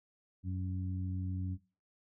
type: harmonic tone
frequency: 92.5 Hz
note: F#2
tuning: in tune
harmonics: 1 / 2 / 3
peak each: -35 / -41 / -45 dBFS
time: 0.43-1.58 s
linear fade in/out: 50 ms
effects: noise-tail reverb RT60 0.3 s tail -17 dB re dry